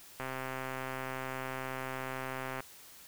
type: click train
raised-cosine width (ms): 0.5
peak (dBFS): -23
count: 316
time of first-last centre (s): 0.2-2.605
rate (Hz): 131
effects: white hiss -54 dBFS RMS until 3.07 s